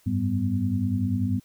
sine tone cluster, 93.3 / 103.5 / 194.4 / 248.8 Hz, F#2 / G#2 / G3 / B3, +15 / -5 / -14 / +13 cents, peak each -31 / -26 / -29 / -27 dBFS, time 0.06-1.4 s, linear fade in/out 10 ms, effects white hiss -61 dBFS RMS until 1.44 s

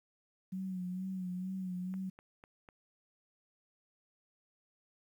sine tone with vibrato, 185 Hz, F#3, in tune, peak -36 dBFS, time 0.52-2.1 s, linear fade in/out 10 ms, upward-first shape sine, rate 2.2 Hz, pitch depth 47 cents each way
click train, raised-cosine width 0.5 ms, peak -38 dBFS, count 4, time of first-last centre 1.94-2.688 s, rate 4.01 Hz
effects 11-bit

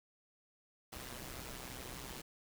pink noise with amplitude modulation, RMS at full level -44 dBFS, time 0.92-2.22 s, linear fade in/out 10 ms, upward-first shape sine, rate 127 Hz, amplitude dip 70%, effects none

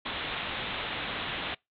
white low-pass noise, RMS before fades -35 dBFS, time 0.05-1.55 s, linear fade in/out 10 ms, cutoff 3800 Hz, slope 96 dB/octave, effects noise-tail reverb RT60 0.2 s tail -25 dB re dry

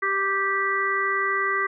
harmonic tone, 392 Hz, G4, in tune, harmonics 1 / 3 / 4 / 5, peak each -30 / -25 / -29 / -25 dBFS, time 0.02-1.67 s, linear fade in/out 10 ms, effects none

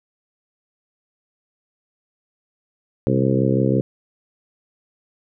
harmonic tone with a mistuned harmonic, 65.9 Hz, C2, 13 cents sharp, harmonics 2 / 3 / 4 / 5 / 6 / 7 / 8, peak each -20 / -22 / -23 / -24 / -25 / -25 / -26 dBFS, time 3.07-3.81 s, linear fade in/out 0 ms, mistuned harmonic 2, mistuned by -67 cents, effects none

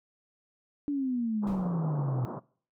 sine exponential sweep, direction down, 293.7 to 122.6 Hz, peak -27 dBFS, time 0.88-2.25 s, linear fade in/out 0 ms
pink band-pass noise, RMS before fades -39 dBFS, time 1.42-2.4 s, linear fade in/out 20 ms, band 130 to 1200 Hz, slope 48 dB/octave
brown noise with exponential decay, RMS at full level -38 dBFS, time 1.47-1.88 s, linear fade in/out 1 ms, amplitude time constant 88 ms
effects noise-tail reverb RT60 0.5 s tail -23 dB re dry

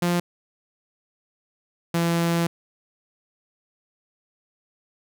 sawtooth tone pair in turn, 174.61 / 168.95 Hz, F3 / E3, 0 / +43 cents, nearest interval minor second, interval 57 cents, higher first, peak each -16 dBFS, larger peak neither, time 0.02-0.2 / 1.94-2.47 s, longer second, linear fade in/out 5 ms, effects none

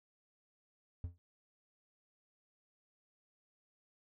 triangle tone with exponential decay, 86.7 Hz, F2, 12 cents flat, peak -32 dBFS, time 1.04-1.18 s, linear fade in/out 0 ms, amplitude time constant 30 ms, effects none

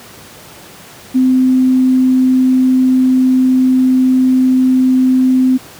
sine tone, 257.6 Hz, C4, 27 cents flat, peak -7 dBFS, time 1.14-5.58 s, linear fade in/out 20 ms, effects pink hiss -36 dBFS RMS until 5.79 s + high-pass 100 Hz 12 dB/octave

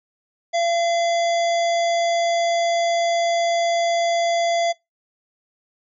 harmonic tone, 682 Hz, F5, 41 cents flat, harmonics 1 / 3 / 5 / 7 / 9 / 10, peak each -18 / -28 / -32 / -35 / -37 / -38 dBFS, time 0.53-4.73 s, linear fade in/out 20 ms, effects noise-tail reverb RT60 0.2 s tail -23 dB re dry

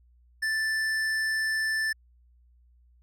triangle tone with hard clipping, 1762 Hz, A6, 2 cents sharp, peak -27 dBFS, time 0.42-1.93 s, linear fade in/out 10 ms, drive 15 dB, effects added 60 Hz sine -57 dBFS peak until 3.02 s

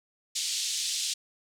pink band-pass noise, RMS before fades -31 dBFS, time 0.35-1.14 s, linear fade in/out 10 ms, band 3400 to 8400 Hz, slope 24 dB/octave, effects none

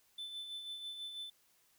triangle tone with tremolo, 3520 Hz, A7, in tune, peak -39 dBFS, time 0.18-1.3 s, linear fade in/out 5 ms, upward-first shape sine, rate 6.1 Hz, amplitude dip 45%, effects white hiss -71 dBFS RMS until 1.78 s

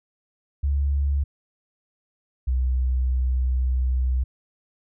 sine tone pair in turn, 70.4 / 63.48 Hz, C#2 / B1, +27 / +48 cents, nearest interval major second, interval 179 cents, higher first, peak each -19 dBFS, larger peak neither, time 0.63-1.24 / 2.47-4.24 s, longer second, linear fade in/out 10 ms, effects none

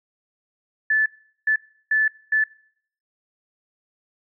sine tone bursts at uneven times, 1743 Hz, A6, 17 cents flat, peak -16 dBFS, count 4, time 0.9-1.06 / 1.47-1.56 / 1.91-2.08 / 2.32-2.44 s, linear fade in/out 5 ms, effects noise-tail reverb RT60 0.6 s tail -22 dB re dry

